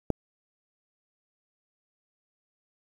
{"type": "click", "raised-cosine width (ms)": 2, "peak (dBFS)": -11, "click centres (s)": 0.103, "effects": ["8-bit"]}